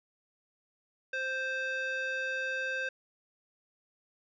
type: tone with band-pass filter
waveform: square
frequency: 523.3 Hz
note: C5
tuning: in tune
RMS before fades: -34 dBFS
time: 1.13-2.89 s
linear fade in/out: 5 ms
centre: 1900 Hz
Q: 2.5
effects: resampled to 16000 Hz